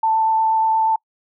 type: tone with vibrato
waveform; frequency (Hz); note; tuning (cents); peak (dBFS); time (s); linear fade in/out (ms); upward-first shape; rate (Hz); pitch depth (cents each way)
sine; 886; A5; +12; -14; 0.03-0.96; 5; sine; 8.4; 9
effects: noise-tail reverb RT60 0.1 s tail -26 dB re dry